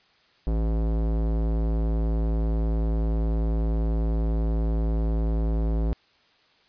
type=tone with low-pass filter; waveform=square; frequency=55.1 Hz; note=A1; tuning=3 cents sharp; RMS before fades=-24 dBFS; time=0.47-5.93 s; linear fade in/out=0 ms; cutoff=570 Hz; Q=0.88; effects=white hiss -61 dBFS RMS until 6.68 s + resampled to 11025 Hz